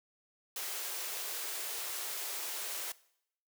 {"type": "high-pass noise", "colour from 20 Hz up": "white", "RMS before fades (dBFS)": -39, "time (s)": [0.56, 2.92], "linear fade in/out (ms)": 2, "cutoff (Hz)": 340, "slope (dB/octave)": 96, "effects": ["noise-tail reverb RT60 0.7 s tail -20 dB re dry"]}